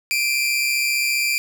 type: tone pair together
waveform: sawtooth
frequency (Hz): 2356 / 2491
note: D7 / D#7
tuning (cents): +5 / +1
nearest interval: minor second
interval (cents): 96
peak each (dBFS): -16 / -22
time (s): 0.11-1.38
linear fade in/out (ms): 0
effects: none